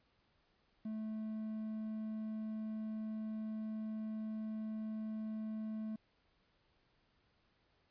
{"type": "tone with quantisation", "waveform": "triangle", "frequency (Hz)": 217.7, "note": "A3", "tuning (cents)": -18, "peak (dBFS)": -37, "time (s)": [0.85, 5.96], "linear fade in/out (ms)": 5, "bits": 11, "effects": ["pink hiss -75 dBFS RMS until 7.9 s", "resampled to 11025 Hz"]}